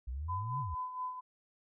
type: exponential two-way sweep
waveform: sine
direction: up then down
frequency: 58.27 to 142.7 to 66.9 Hz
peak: -36 dBFS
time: 0.07-0.75 s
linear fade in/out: 10 ms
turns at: 0.6 s
type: tone with tremolo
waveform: sine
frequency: 1009 Hz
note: B5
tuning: 37 cents sharp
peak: -34 dBFS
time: 0.28-1.21 s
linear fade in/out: 20 ms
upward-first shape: sine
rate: 4.3 Hz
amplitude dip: 60%
effects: none